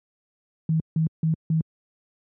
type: tone bursts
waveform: sine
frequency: 160 Hz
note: D#3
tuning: 49 cents sharp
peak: -18 dBFS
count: 4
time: 0.69-1.61 s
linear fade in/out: 2 ms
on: 110 ms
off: 160 ms
effects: high-pass 100 Hz 12 dB/octave